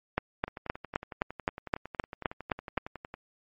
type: two click trains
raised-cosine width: 0.5 ms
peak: -24 / -11 dBFS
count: 30 / 11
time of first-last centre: 0.48-3.141 / 0.18-2.777 s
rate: 10.9 / 3.85 Hz
effects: MP3 32 kbps